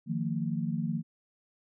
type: chord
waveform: sine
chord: Eb suspended second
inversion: none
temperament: equal with one note detuned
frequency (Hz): 155.56 / 174.61 / 227.2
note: Eb3 / F3 / Bb3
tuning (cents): 0 / 0 / -44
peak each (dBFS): -33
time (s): 0.06-1.03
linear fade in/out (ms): 50
effects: none